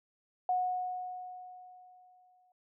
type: tone with exponential decay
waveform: sine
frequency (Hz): 731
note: F#5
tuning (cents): -21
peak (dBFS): -26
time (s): 0.49-2.52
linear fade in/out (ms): 2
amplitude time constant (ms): 440
effects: none